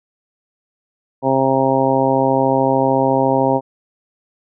harmonic tone, 133.7 Hz, C3, 38 cents sharp, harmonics 1 / 2 / 3 / 4 / 5 / 6 / 7, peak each -24 / -19 / -21 / -18 / -21 / -21 / -20 dBFS, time 1.22-3.61 s, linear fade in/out 50 ms, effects none

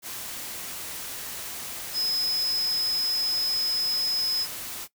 sine tone in noise, 5100 Hz, D#8, 42 cents sharp, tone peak -23 dBFS, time 1.93-4.47 s, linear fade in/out 50 ms, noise white, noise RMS -36 dBFS, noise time 0.02-4.88 s, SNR +10 dB, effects noise-tail reverb RT60 0.1 s tail -18 dB re dry

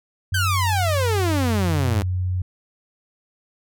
sine tone with pitch glide, 93.7 to 91.4 Hz, F#2 to F#2, +22 to -21 cents, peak -20 dBFS, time 0.32-2.42 s, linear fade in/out 5 ms, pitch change -43 cents, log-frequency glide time 1.37-1.65 s
sawtooth exponential sweep, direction down, 1600 to 96.4 Hz, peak -17 dBFS, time 0.34-2.03 s, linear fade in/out 5 ms
effects none

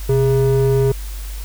triangle ring-modulated tone, 268.7 Hz, C4, 46 cents sharp, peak -7 dBFS, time 0.09-0.92 s, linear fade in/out 5 ms, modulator 141 Hz, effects added 49 Hz sine -25 dBFS peak until 1.44 s + white hiss -38 dBFS RMS until 1.44 s

